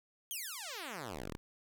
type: exponential sweep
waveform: 5% pulse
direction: down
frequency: 3322 to 30.26 Hz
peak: -30 dBFS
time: 0.31-1.37 s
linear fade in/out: 0 ms
effects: none